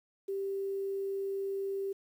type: tone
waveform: sine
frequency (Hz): 392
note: G4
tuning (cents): 0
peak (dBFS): -32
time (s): 0.28-1.93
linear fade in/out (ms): 10
effects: 10-bit